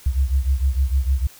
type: beating tone pair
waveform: sine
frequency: 64.8 / 71.4 Hz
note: C2 / D2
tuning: -16 / -48 cents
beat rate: 6.6 Hz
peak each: -18 / -21 dBFS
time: 0.06-1.27 s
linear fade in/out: 5 ms
effects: white hiss -46 dBFS RMS until 1.39 s